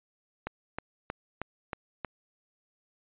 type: click train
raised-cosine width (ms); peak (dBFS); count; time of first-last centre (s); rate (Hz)
0.5; -18; 6; 0.47-2.047; 3.17
effects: resampled to 8000 Hz